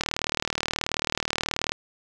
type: click train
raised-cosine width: 0.2 ms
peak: -7 dBFS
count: 67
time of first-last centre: 0.01-1.72 s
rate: 38.6 Hz
effects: none